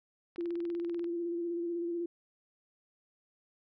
click train, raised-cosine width 0.3 ms, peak -36 dBFS, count 15, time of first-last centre 0.36-1.043 s, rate 20.5 Hz
sine tone with vibrato, 342.4 Hz, F4, 34 cents flat, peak -32 dBFS, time 0.38-2.06 s, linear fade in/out 5 ms, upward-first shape square, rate 16 Hz, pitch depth 22 cents each way
effects none

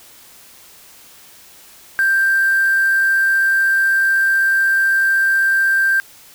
sine tone with quantisation, 1577 Hz, G6, 10 cents sharp, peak -12 dBFS, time 1.99-6 s, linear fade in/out 0 ms, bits 5, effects white hiss -44 dBFS RMS until 6.34 s

